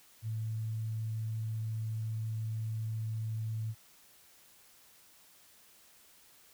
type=tone; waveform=sine; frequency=110.7 Hz; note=A2; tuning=11 cents sharp; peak=-33 dBFS; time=0.22-3.75 s; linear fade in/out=50 ms; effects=white hiss -61 dBFS RMS until 6.53 s